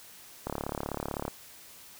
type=click train; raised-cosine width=1 ms; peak=-18 dBFS; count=30; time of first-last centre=0.47-1.28 s; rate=35.8 Hz; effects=white hiss -51 dBFS RMS until 1.99 s